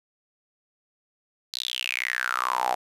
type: tone with high-pass filter sweep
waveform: sawtooth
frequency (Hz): 62.3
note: B1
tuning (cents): +16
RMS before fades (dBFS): -28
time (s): 1.53-2.75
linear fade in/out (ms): 10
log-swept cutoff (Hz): 4300 to 730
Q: 8.5
effects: resampled to 32000 Hz + 9-bit